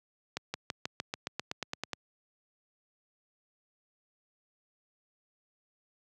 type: accelerating click train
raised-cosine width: 0.2 ms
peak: -16 dBFS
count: 13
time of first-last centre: 0.37-1.933 s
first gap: 170 ms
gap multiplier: 0.95
effects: high-pass 100 Hz 12 dB/octave